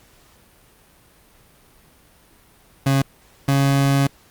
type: tone pair in turn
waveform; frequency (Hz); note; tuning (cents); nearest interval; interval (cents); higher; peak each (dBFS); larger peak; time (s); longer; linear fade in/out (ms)
30% pulse; 136.6 / 138.51; C#3 / C#3; -25 / -1; unison; 24; second; -12; neither; 2.86-3.02 / 3.48-4.07; second; 5
effects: pink hiss -53 dBFS RMS until 4.3 s + Opus 48 kbps